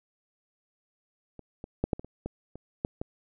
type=clicks; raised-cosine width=2 ms; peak=-30 / -25 / -12 / -12 / -25 / -30 / -20 / -29 / -14 / -19 dBFS; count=10; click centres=1.393 / 1.641 / 1.84 / 1.932 / 1.995 / 2.046 / 2.26 / 2.556 / 2.849 / 3.015 s; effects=none